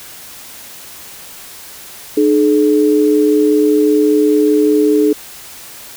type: tone pair together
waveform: sine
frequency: 301.9 / 427 Hz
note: D4 / G#4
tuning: +48 / +48 cents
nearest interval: tritone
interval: 600 cents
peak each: -11 dBFS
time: 2.17-5.13 s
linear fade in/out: 5 ms
effects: white hiss -34 dBFS RMS until 5.96 s